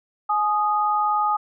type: tone pair together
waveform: sine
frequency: 843 / 1240.3 Hz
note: G#5 / D#6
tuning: +26 / -6 cents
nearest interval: perfect fifth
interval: 668 cents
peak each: -21 dBFS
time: 0.29-1.37 s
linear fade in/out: 10 ms
effects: none